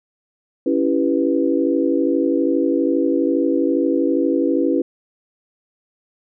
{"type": "chord", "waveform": "sine", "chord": "C# half-diminished seventh", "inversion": "none", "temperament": "equal", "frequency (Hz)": [277.2, 329.6, 392, 493.9], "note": ["C#4", "E4", "G4", "B4"], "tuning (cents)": [0, 0, 0, 0], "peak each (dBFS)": [-19, -19, -24, -22], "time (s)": [0.66, 4.82], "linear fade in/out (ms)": 5, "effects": []}